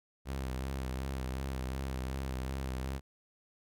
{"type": "tone with vibrato", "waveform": "sawtooth", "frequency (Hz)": 65.7, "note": "C2", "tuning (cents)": 8, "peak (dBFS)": -31, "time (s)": [0.25, 3.01], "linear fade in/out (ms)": 50, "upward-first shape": "sine", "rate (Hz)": 2.7, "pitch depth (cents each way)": 46, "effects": []}